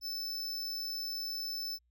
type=tone; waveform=square; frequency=5274 Hz; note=E8; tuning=in tune; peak=-36 dBFS; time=0.01-1.79 s; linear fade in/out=50 ms; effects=added 60 Hz sine -70 dBFS peak until 1.9 s